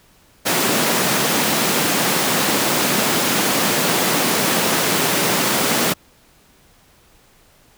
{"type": "high-pass noise", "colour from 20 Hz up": "pink", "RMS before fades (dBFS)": -18, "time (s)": [0.45, 5.94], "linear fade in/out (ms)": 20, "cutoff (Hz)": 160, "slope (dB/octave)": 24, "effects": ["pink hiss -53 dBFS RMS until 7.77 s"]}